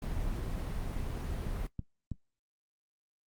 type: noise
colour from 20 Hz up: brown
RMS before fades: -35 dBFS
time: 0.02-1.67 s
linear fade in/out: 5 ms
type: clicks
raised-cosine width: 5 ms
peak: -24 dBFS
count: 3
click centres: 1.467 / 1.793 / 2.117 s
effects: noise-tail reverb RT60 0.1 s tail -17 dB re dry + Opus 24 kbps